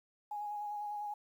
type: tone with vibrato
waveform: sine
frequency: 830.6 Hz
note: G#5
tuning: in tune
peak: -37 dBFS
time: 0.31-1.14 s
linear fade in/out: 5 ms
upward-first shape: square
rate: 10 Hz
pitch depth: 14 cents each way
effects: 11-bit